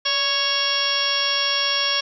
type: harmonic tone with a mistuned harmonic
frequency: 554.4 Hz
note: C#5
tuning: in tune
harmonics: 1 / 2 / 3 / 4 / 5 / 6 / 7 / 8 / 9 / 10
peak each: -32 / -29 / -29 / -32 / -27 / -24 / -36 / -30 / -33 / -24 dBFS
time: 0.05-2.01 s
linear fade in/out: 10 ms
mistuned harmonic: 1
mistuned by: +50 cents
effects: none